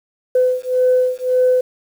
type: beating tone pair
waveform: sine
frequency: 505 / 506.8 Hz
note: B4 / B4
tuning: +39 / +45 cents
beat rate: 1.8 Hz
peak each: -15 dBFS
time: 0.35-1.61 s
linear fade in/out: 5 ms
effects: tanh soft clip ceiling -6 dBFS + 7-bit